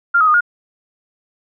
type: tone with pitch steps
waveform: sine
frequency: 1395 / 1267 / 1227 / 1429 Hz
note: F6 / D#6 / D#6 / F6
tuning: -2 / +31 / -25 / +39 cents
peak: -9 dBFS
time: 0.14-0.408 s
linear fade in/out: 10 ms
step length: 67 ms
effects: none